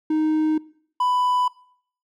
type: tone pair in turn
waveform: triangle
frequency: 311.1 / 994.6 Hz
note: D#4 / B5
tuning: 0 / +12 cents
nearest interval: octave + minor sixth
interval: 2012 cents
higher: second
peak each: -16 dBFS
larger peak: neither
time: 0.1-0.58 / 1-1.48 s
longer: neither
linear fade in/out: 5 ms
effects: noise-tail reverb RT60 0.6 s tail -22 dB re dry